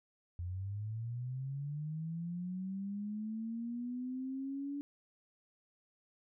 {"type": "linear sweep", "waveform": "sine", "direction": "up", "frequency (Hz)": [85.7, 287], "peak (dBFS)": -37, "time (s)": [0.39, 4.81], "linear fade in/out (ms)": 0, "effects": []}